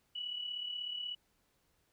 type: tone with amplitude modulation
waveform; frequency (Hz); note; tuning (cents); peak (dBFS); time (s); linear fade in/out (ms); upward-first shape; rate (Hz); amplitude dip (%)
sine; 2946; F#7; -8; -35; 0.15-1.15; 10; sine; 36.4; 55
effects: pink hiss -75 dBFS RMS until 1.92 s